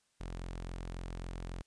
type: tone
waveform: sawtooth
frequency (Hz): 43.65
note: F1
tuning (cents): 0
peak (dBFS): -36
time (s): 0.2-1.62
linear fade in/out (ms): 10
effects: white hiss -75 dBFS RMS until 1.66 s + resampled to 22050 Hz